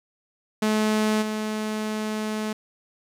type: tone with level steps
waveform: sawtooth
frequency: 215.2 Hz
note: A3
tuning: 38 cents flat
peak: -16 / -22 dBFS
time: 0.62-2.53 s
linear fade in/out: 5 ms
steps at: 1.21 s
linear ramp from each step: 20 ms
effects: low-pass 11000 Hz 12 dB/octave + 9-bit